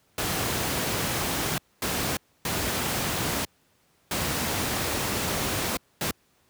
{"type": "noise bursts at uneven times", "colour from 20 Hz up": "pink", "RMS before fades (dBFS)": -27, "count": 5, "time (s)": [[0.18, 1.58], [1.82, 2.17], [2.45, 3.45], [4.11, 5.77], [6.01, 6.11]], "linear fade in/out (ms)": 2, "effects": ["pink hiss -65 dBFS RMS until 6.49 s", "high-pass 80 Hz 12 dB/octave"]}